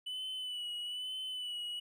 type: tone with vibrato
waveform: triangle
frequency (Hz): 2979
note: F#7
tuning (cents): +11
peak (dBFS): -36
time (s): 0.06-1.8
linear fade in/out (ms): 10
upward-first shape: sine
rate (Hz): 1.1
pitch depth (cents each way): 41
effects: none